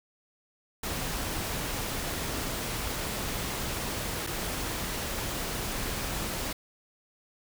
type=noise with dropouts; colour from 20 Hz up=pink; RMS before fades=-33 dBFS; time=0.83-6.53 s; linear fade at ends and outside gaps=5 ms; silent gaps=4.267-4.271 s; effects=none